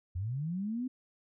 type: linear sweep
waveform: sine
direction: up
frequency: 82.41 to 261.6 Hz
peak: -32 dBFS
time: 0.15-0.88 s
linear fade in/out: 10 ms
effects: none